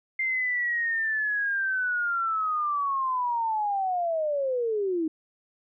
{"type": "linear sweep", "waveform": "sine", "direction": "down", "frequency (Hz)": [2100, 308.1], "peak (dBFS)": -24, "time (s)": [0.19, 5.08], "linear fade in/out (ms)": 5, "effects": []}